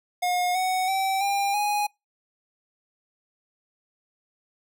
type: tone with pitch steps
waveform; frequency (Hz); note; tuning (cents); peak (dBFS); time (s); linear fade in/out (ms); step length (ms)
square; 718 / 744.2 / 771.3 / 799.4 / 828.6; F5 / F#5 / G5 / G5 / G#5; +48 / +10 / -28 / +34 / -4; -23; 0.22-1.87; 10; 330
effects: noise-tail reverb RT60 0.2 s tail -25 dB re dry